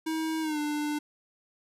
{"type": "tone with pitch glide", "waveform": "square", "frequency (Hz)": [319, 297.6], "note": ["D#4", "D4"], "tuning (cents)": [43, 23], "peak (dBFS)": -29, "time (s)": [0.06, 0.99], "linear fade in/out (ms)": 10, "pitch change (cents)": -120, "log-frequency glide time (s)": [0.41, 0.59], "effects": ["resampled to 32000 Hz"]}